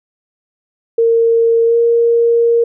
sine tone with pitch glide, 459.7 to 466.9 Hz, A#4 to A#4, -24 to +3 cents, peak -8 dBFS, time 0.98-2.64 s, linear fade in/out 5 ms, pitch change +27 cents, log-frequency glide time 1.65-1.76 s, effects none

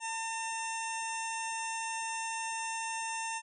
harmonic tone with a mistuned harmonic, 902 Hz, A5, 43 cents sharp, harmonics 1 / 2 / 3 / 4 / 6 / 7 / 8 / 9 / 10, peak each -37 / -43 / -41 / -51 / -49 / -46 / -48 / -47 / -47 dBFS, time 0-3.42 s, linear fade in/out 50 ms, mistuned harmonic 9, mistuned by +51 cents, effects none

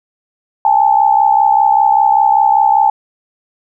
sine tone pair together, 810 / 875.1 Hz, G#5 / A5, -43 / -10 cents, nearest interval minor second, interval 133 cents, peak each -10 dBFS, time 0.65-2.9 s, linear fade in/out 2 ms, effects none

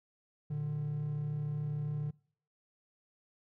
triangle tone pair together, 116.5 / 149.44 Hz, A#2 / D3, -1 / +30 cents, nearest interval major third, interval 431 cents, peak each -39 / -31 dBFS, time 0.5-2.11 s, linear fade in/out 10 ms, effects noise-tail reverb RT60 0.5 s tail -24 dB re dry + tanh soft clip ceiling -26 dBFS

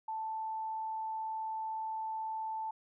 sine tone, 881 Hz, A5, 2 cents sharp, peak -35 dBFS, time 0.08-2.71 s, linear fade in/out 5 ms, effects none

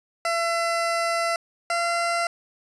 20% pulse tone pair in turn, 675 / 684 Hz, E5 / F5, +41 / -36 cents, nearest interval unison, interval 23 cents, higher second, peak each -17 dBFS, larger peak neither, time 0.25-1.36 / 1.7-2.27 s, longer first, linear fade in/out 2 ms, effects resampled to 24000 Hz + 8-bit

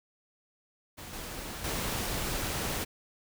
pink noise with level steps, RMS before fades -44 / -40 / -33 dBFS, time 0.97-2.85 s, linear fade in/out 20 ms, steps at 1.13 / 1.64 s, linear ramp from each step 5 ms, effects none

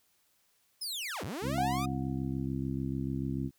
sawtooth linear two-way sweep, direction down then up, 5274 to 70.4 to 1254 Hz, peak -32 dBFS, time 0.81-1.86 s, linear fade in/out 10 ms, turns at 1.24 s
harmonic tone, 66.8 Hz, C2, 36 cents sharp, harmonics 1 / 2 / 3 / 4 / 5, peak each -41 / -35 / -38 / -36 / -41 dBFS, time 1.41-3.51 s, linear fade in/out 50 ms
sine tone with exponential decay, 726 Hz, F#5, 33 cents flat, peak -26 dBFS, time 1.58-2.46 s, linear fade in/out 2 ms, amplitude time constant 190 ms
effects white hiss -71 dBFS RMS until 3.58 s

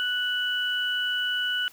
sine tone pair together, 1480 / 2960 Hz, F#6 / F#7, 0 / 0 cents, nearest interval octave, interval 1200 cents, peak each -27 dBFS, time 0-1.68 s, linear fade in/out 0 ms, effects white hiss -53 dBFS RMS until 1.72 s

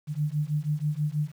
sine beating tone pair, 146.83 / 153.03 Hz, D3 / D#3, 0 / -28 cents, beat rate 6.2 Hz, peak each -28 dBFS, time 0.07-1.32 s, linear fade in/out 50 ms, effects 9-bit

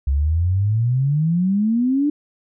sine exponential sweep, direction up, 66.2 to 300.4 Hz, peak -15 dBFS, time 0.07-2.1 s, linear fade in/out 5 ms, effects none

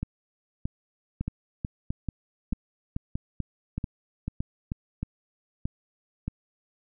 two click trains, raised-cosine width 5 ms, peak -17 / -17 dBFS, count 11 / 9, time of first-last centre 0.03-6.28 / 1.21-4.719 s, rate 1.6 / 2.28 Hz, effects none

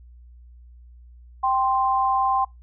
sine tone pair together, 783.6 / 1046 Hz, G5 / C6, -1 / -1 cents, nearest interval perfect fourth, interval 500 cents, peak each -21 dBFS, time 1.43-2.45 s, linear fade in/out 10 ms, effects noise-tail reverb RT60 0.2 s tail -24 dB re dry + added 60 Hz sine -44 dBFS peak until 2.62 s

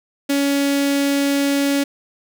sawtooth tone with notch filter, 280.7 Hz, C#4, 22 cents sharp, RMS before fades -18 dBFS, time 0.29-1.84 s, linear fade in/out 10 ms, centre 1000 Hz, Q 1.1, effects none

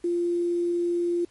sine tone with quantisation, 346.5 Hz, F4, 14 cents flat, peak -22 dBFS, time 0.04-1.25 s, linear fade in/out 5 ms, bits 8, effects pink hiss -61 dBFS RMS until 1.3 s + MP3 48 kbps

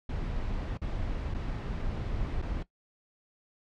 brown noise with dropouts, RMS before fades -33 dBFS, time 0.09-2.63 s, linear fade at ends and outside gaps 5 ms, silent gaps 0.774-0.816 / 1.341-1.345 / 2.418-2.423 s, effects noise-tail reverb RT60 0.1 s tail -17 dB re dry + low-pass 4000 Hz 12 dB/octave

